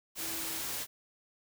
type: tone in noise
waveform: sine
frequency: 326.7 Hz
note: E4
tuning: 15 cents flat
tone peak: -47 dBFS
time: 0.17-0.63 s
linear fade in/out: 50 ms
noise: white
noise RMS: -37 dBFS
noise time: 0.15-0.87 s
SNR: -13 dB
effects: none